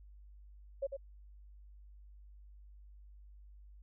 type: tone with echo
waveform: sine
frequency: 550 Hz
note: C#5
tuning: 14 cents flat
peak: -32 dBFS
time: 0.82-0.87 s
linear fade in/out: 10 ms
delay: 99 ms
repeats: 1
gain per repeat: -6 dB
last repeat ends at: 0.969 s
effects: added 50 Hz sine -53 dBFS peak until 3.82 s